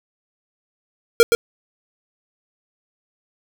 square tone with echo, 466.2 Hz, A#4, in tune, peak -7 dBFS, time 1.2-1.23 s, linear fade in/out 0 ms, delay 120 ms, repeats 1, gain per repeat -6 dB, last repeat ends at 1.35 s, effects none

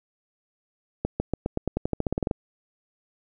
accelerating click train, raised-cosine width 2 ms, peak -11 dBFS, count 16, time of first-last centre 1.05-2.312 s, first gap 150 ms, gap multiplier 0.91, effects none

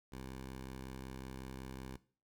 10% pulse tone, 65.41 Hz, C2, in tune, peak -37 dBFS, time 0.12-1.97 s, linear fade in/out 5 ms, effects noise-tail reverb RT60 0.4 s tail -18 dB re dry

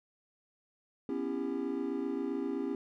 triangle chord, C# half-diminished seventh, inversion third, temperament just, 249.5 / 277.2 / 332.6 / 399.1 Hz, B3 / C#4 / E4 / G4, +18 / 0 / +16 / +31 cents, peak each -37 / -34 / -37 / -36 dBFS, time 1.09-2.75 s, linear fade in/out 2 ms, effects none

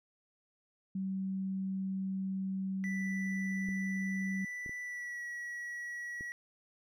sine tone, 191.2 Hz, G3, 43 cents flat, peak -33 dBFS, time 0.95-4.45 s, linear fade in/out 5 ms
triangle tone with pitch glide, 1975.5 to 1924.8 Hz, B6 to B6, 0 to -45 cents, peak -37 dBFS, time 2.84-6.32 s, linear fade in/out 0 ms, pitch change -45 cents, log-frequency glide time 4.82-5.23 s
clicks, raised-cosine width 3 ms, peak -35 dBFS, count 4, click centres 3.688 / 4.662 / 4.694 / 6.209 s
effects none

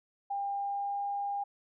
sine tone with pitch glide, 800 to 805.6 Hz, G5 to G5, +35 to +47 cents, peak -31 dBFS, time 0.3-1.44 s, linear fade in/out 10 ms, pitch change +12 cents, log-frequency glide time 0.54-1.03 s, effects none

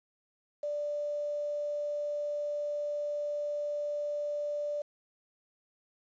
sine tone with quantisation, 587.3 Hz, D5, in tune, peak -31 dBFS, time 0.63-4.82 s, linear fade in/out 5 ms, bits 9, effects resampled to 16000 Hz

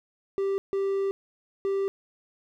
triangle tone bursts at uneven times, 392 Hz, G4, in tune, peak -22 dBFS, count 3, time 0.38-0.58 / 0.73-1.11 / 1.65-1.88 s, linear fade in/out 0 ms, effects none

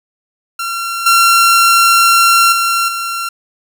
sawtooth tone with level steps, 1367 Hz, F6, 37 cents flat, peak -14 / -3 / -8 / -14 dBFS, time 0.59-3.29 s, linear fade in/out 5 ms, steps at 1.06 / 2.52 / 2.88 s, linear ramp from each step 5 ms, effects none

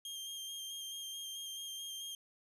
sawtooth tone with vibrato, 3200 Hz, G7, 35 cents sharp, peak -39 dBFS, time 0.05-2.15 s, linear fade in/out 2 ms, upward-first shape square, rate 4.6 Hz, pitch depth 16 cents each way, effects resampled to 32000 Hz

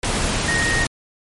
sine tone in noise, 1864.7 Hz, A#6, in tune, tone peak -19 dBFS, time 0.48-0.85 s, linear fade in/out 5 ms, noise pink, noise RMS -21 dBFS, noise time 0.03-0.87 s, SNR -1 dB, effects MP3 48 kbps

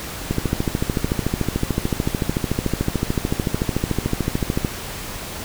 click train, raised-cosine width 3 ms, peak -6 dBFS, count 60, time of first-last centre 0.31-4.648 s, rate 13.6 Hz, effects pink hiss -31 dBFS RMS until 5.44 s

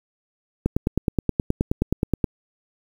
click train, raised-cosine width 3 ms, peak -6 dBFS, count 16, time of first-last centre 0.66-2.242 s, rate 9.48 Hz, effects 7-bit

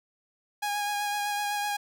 sawtooth tone with vibrato, 823 Hz, G#5, 16 cents flat, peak -24 dBFS, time 0.62-1.77 s, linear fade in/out 10 ms, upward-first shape sine, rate 7.9 Hz, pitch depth 17 cents each way, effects none

